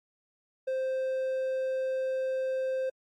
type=tone; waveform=triangle; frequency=523.3 Hz; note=C5; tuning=in tune; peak=-26 dBFS; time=0.67-2.9 s; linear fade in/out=10 ms; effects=AAC 64 kbps